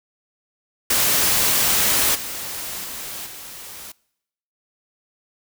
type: noise with level steps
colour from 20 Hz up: white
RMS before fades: -18 / -30 / -32 / -37 dBFS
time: 0.9-3.92 s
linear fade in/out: 5 ms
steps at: 2.14 / 2.83 / 3.25 s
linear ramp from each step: 20 ms
effects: noise-tail reverb RT60 0.8 s tail -24 dB re dry